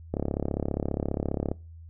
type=click train; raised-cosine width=2 ms; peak=-14 dBFS; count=49; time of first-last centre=0.14-1.515 s; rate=34.9 Hz; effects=noise-tail reverb RT60 0.3 s tail -22 dB re dry + added 82 Hz sine -43 dBFS peak until 1.89 s